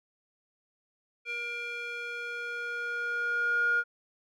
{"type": "tone with band-pass filter sweep", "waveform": "square", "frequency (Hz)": 475.3, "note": "A#4", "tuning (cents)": 34, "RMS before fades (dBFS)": -32, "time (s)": [1.25, 3.84], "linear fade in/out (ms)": 50, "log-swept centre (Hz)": [2200, 1400], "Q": 8.1, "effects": []}